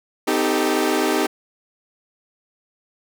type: chord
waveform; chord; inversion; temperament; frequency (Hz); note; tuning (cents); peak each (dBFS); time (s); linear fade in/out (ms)
sawtooth; A half-diminished seventh; first; equal with one note detuned; 255.1 / 311.1 / 392 / 440; C4 / Eb4 / G4 / A4; -44 / 0 / 0 / 0; -21 / -18 / -18 / -22; 0.27-1.27; 10
effects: none